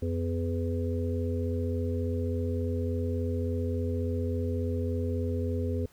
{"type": "harmonic tone with a mistuned harmonic", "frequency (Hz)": 83.5, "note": "E2", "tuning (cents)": 23, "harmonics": [1, 3, 5, 6], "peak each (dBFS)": [-29, -34, -36, -37], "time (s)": [0.02, 5.86], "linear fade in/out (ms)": 5, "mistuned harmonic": 1, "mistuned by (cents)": 100, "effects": ["pink hiss -61 dBFS RMS until 5.92 s"]}